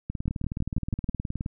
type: two click trains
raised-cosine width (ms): 5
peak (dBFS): -18 / -15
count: 27 / 6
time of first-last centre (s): 0.1-1.461 / 0.28-1.09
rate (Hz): 19.1 / 6.17
effects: none